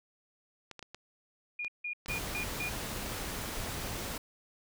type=clicks; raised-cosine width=0.2 ms; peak=-27 dBFS; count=7; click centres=0.713 / 0.793 / 0.827 / 0.946 / 1.647 / 2.06 / 2.115 s
type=tone bursts; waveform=sine; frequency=2431 Hz; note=D#7; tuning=41 cents flat; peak=-34 dBFS; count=5; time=1.59-2.69 s; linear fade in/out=5 ms; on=92 ms; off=160 ms
type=noise; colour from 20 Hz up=pink; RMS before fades=-38 dBFS; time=2.08-4.18 s; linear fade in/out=5 ms
effects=none